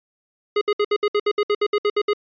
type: tone bursts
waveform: square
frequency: 415.3 Hz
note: G#4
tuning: in tune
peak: -17 dBFS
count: 14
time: 0.56-2.134 s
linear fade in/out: 5 ms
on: 53 ms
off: 64 ms
effects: resampled to 11025 Hz